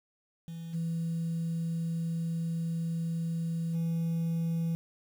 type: tone with level steps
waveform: sine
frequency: 165.9 Hz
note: E3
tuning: 11 cents sharp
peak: -37 / -28 / -25 dBFS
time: 0.48-4.75 s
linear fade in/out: 0 ms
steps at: 0.73 / 3.73 s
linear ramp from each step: 20 ms
effects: tanh soft clip ceiling -27 dBFS + 9-bit